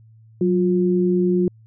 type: tone pair together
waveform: sine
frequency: 184.8 / 355.2 Hz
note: F#3 / F4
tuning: -2 / +29 cents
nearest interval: major seventh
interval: 1131 cents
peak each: -18 dBFS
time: 0.41-1.48 s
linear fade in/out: 2 ms
effects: added 111 Hz sine -46 dBFS peak until 1.66 s